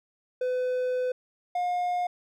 triangle tone pair in turn, 504 / 714.2 Hz, B4 / F5, +35 / +39 cents, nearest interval tritone, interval 604 cents, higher second, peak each -23 dBFS, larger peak neither, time 0.41-1.12 / 1.55-2.07 s, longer first, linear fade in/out 5 ms, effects none

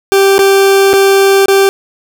40% pulse tone with dropouts, 391.5 Hz, G4, 2 cents flat, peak -4 dBFS, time 0.12-1.69 s, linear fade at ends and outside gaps 0 ms, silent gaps 0.381-0.391 / 0.932-0.937 / 1.458-1.483 s, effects none

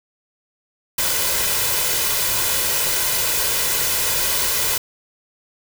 white noise with comb filter, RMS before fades -20 dBFS, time 0.98-4.78 s, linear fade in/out 5 ms, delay 2 ms, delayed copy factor +0.55, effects none

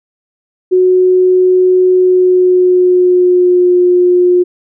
sine tone with pitch glide, 367.8 to 357.9 Hz, F#4 to F4, -10 to +42 cents, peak -5 dBFS, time 0.71-4.44 s, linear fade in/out 20 ms, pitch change -48 cents, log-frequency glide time 1.93-3.76 s, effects none

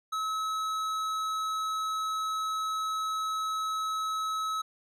sine tone with tanh clipping, 1290 Hz, E6, 38 cents flat, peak -31 dBFS, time 0.12-4.62 s, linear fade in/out 10 ms, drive 14 dB, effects none

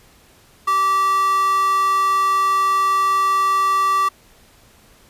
square tone with high-pass filter, 387.5 Hz, G4, 20 cents flat, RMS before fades -17 dBFS, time 0.67-4.09 s, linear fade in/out 10 ms, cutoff 1100 Hz, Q 6.6, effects pink hiss -51 dBFS RMS until 5.09 s + resampled to 32000 Hz

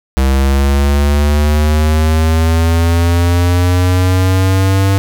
square linear sweep, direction up, 66 to 98 Hz, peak -9 dBFS, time 0.17-4.98 s, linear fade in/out 0 ms, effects 7-bit

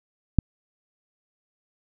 click, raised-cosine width 5 ms, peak -4 dBFS, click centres 0.387 s, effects none

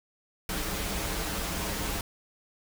pink noise with comb filter, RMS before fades -32 dBFS, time 0.49-2.01 s, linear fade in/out 2 ms, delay 8.1 ms, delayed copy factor -0.65, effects none

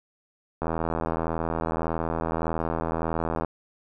click train, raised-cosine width 1 ms, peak -13 dBFS, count 232, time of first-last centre 0.62-3.447 s, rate 81.7 Hz, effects none

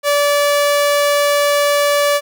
sawtooth tone, 578 Hz, D5, 28 cents flat, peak -8 dBFS, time 0.03-2.21 s, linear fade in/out 50 ms, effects none

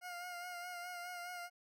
20% pulse tone with vibrato, 710 Hz, F5, 28 cents sharp, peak -39 dBFS, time 0.01-1.5 s, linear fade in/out 50 ms, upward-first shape sine, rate 4.8 Hz, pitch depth 33 cents each way, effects none

